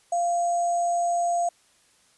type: tone with sample-and-hold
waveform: sine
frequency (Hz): 693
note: F5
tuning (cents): -14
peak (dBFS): -21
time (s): 0.12-1.49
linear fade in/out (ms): 5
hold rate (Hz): 7350
effects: white hiss -61 dBFS RMS until 2.17 s + resampled to 24000 Hz